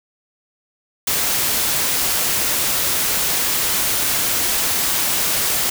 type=noise; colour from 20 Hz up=white; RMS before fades=-19 dBFS; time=1.07-5.7 s; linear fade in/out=5 ms; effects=none